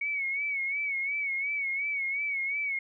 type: tone with vibrato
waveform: sine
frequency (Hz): 2230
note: C#7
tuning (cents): +10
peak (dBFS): -28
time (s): 0.01-2.79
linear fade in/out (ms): 5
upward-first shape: sine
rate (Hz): 2.8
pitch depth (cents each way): 69
effects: none